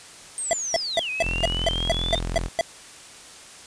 sine linear two-way sweep, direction down then up, 8660 to 2489 to 3623 Hz, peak -26 dBFS, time 0.38-2.19 s, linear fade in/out 0 ms, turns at 1.1 s
square tone bursts, 667 Hz, E5, 20 cents sharp, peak -18 dBFS, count 10, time 0.51-2.61 s, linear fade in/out 0 ms, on 21 ms, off 210 ms
sawtooth tone, 42.67 Hz, F1, 39 cents flat, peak -22 dBFS, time 1.23-2.49 s, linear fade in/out 20 ms
effects white hiss -44 dBFS RMS until 3.66 s + resampled to 22050 Hz

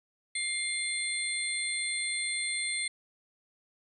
sine tone cluster, 2114 / 3487 / 4179 / 8630 Hz, C7 / A7 / C8 / C#9, +17 / -16 / -3 / -47 cents, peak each -33 / -40 / -38 / -34 dBFS, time 0.35-2.88 s, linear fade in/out 5 ms, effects none

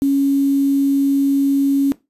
sine tone with quantisation, 277.2 Hz, C#4, in tune, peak -12 dBFS, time 0.02-1.92 s, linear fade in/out 0 ms, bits 6, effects noise-tail reverb RT60 0.2 s tail -17 dB re dry + resampled to 32000 Hz

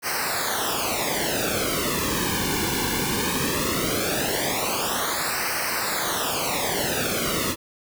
pink noise with flanger, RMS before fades -25 dBFS, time 0.02-7.56 s, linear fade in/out 50 ms, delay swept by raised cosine 0.28 to 1.58 ms, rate 0.18 Hz, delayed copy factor -1, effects none

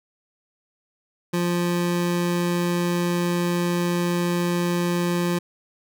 25% pulse tone, 174.61 Hz, F3, in tune, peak -17 dBFS, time 1.33-5.39 s, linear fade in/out 10 ms, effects none

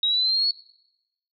sine exponential sweep, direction up, 3787 to 4423 Hz, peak -19 dBFS, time 0.03-0.51 s, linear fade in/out 2 ms, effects noise-tail reverb RT60 0.9 s tail -22 dB re dry

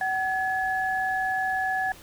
sine tone pair together, 756 / 1700 Hz, F#5 / G#6, +37 / +40 cents, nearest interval octave + major second, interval 1403 cents, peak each -26 / -27 dBFS, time 0.01-1.92 s, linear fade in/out 2 ms, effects pink hiss -48 dBFS RMS until 2.02 s

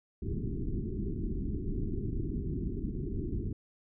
pink low-pass noise, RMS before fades -34 dBFS, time 0.22-3.53 s, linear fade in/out 5 ms, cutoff 400 Hz, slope 96 dB/octave, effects none

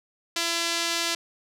sawtooth tone with band-pass filter, 337.3 Hz, E4, 40 cents sharp, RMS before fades -27 dBFS, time 0.36-1.15 s, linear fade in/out 5 ms, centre 4700 Hz, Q 1, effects none

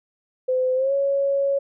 sine tone with pitch glide, 512 to 555.1 Hz, C5 to C#5, -38 to +2 cents, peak -18 dBFS, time 0.48-1.59 s, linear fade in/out 10 ms, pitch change +140 cents, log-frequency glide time 0.75-0.93 s, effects none

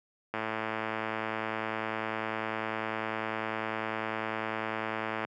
click train, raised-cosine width 0.5 ms, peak -17 dBFS, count 541, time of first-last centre 0.34-5.249 s, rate 110 Hz, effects high-pass 150 Hz 12 dB/octave

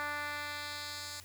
10% pulse tone with band-pass filter sweep, 293.7 Hz, D4, in tune, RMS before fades -40 dBFS, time 0-1.2 s, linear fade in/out 0 ms, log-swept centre 1600 to 6300 Hz, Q 1.2, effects added 90 Hz sine -55 dBFS peak until 1.24 s + white hiss -55 dBFS RMS until 1.24 s

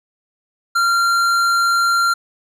triangle tone with tanh clipping, 1381 Hz, F6, 20 cents flat, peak -15 dBFS, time 0.75-2.14 s, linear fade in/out 10 ms, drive 18 dB, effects none

